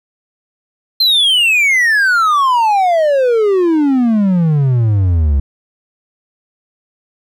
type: exponential sweep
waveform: triangle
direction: down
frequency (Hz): 4186 to 67.1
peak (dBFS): -7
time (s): 1-5.4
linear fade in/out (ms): 5
effects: none